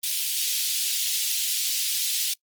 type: high-pass noise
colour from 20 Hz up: pink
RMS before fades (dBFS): -26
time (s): 0.03-2.34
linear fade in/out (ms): 10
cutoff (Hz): 3100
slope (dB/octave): 24
effects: noise-tail reverb RT60 0.1 s tail -26 dB re dry + Opus 24 kbps